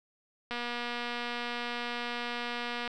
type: click train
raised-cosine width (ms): 0.3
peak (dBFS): -20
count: 569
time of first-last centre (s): 0.51-2.877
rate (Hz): 240
effects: none